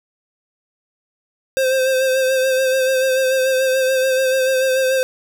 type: tone with vibrato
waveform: square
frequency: 523.3 Hz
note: C5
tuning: in tune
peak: -15 dBFS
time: 1.57-5.03 s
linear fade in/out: 0 ms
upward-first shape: sine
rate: 6.9 Hz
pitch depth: 30 cents each way
effects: none